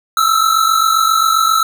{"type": "tone pair together", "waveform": "square", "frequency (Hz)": [1294, 1341.5], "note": ["E6", "E6"], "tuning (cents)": [-32, 30], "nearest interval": "minor second", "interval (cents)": 62, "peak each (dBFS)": -14, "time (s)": [0.17, 1.63], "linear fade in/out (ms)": 2, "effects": []}